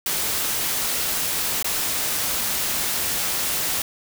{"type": "noise with dropouts", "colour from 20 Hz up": "white", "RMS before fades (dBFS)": -24, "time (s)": [0.06, 3.82], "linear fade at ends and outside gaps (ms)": 2, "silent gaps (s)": [1.627, 1.644], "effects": []}